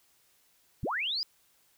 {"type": "linear sweep", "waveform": "sine", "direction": "up", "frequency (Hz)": [44.59, 5080], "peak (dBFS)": -29, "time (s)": [0.83, 1.23], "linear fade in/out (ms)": 0, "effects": ["white hiss -67 dBFS RMS until 1.77 s"]}